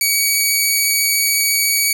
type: tone with vibrato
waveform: 10% pulse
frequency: 2261 Hz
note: C#7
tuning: 34 cents sharp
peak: -5 dBFS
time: 0.01-1.93 s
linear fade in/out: 2 ms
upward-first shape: triangle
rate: 14 Hz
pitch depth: 9 cents each way
effects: none